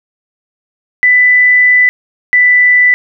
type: tone pair in turn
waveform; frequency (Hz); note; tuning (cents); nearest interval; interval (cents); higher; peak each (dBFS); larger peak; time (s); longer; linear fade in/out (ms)
sine; 1991 / 1983.8; B6 / B6; +14 / +7; unison; 7; first; -4; neither; 1.03-1.89 / 2.33-2.94; first; 0
effects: none